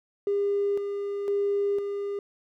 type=tone with tremolo; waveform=triangle; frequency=403.2 Hz; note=G4; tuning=49 cents sharp; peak=-19 dBFS; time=0.27-2.19 s; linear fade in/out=2 ms; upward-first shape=square; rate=0.99 Hz; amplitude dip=55%; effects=tanh soft clip ceiling -20 dBFS